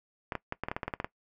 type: clicks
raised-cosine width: 0.5 ms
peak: -17 dBFS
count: 12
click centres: 0.322 / 0.353 / 0.524 / 0.636 / 0.685 / 0.715 / 0.765 / 0.832 / 0.88 / 0.938 / 1.001 / 1.045 s
effects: noise-tail reverb RT60 0.1 s tail -19 dB re dry